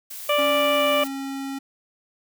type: noise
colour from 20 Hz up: blue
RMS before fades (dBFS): -36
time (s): 0.1-1.08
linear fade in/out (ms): 10
type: harmonic tone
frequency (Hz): 587.3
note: D5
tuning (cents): 0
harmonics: 1 / 2 / 3 / 4 / 5 / 6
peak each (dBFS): -20 / -24 / -36 / -27 / -27 / -39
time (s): 0.29-1.04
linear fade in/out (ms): 5
type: tone with pitch glide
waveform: square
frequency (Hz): 277.2 to 272.4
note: C#4 to C#4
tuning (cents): 0 to -30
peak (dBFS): -29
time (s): 0.38-1.59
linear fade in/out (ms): 10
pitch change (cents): -30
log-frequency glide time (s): 0.77-0.83
effects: none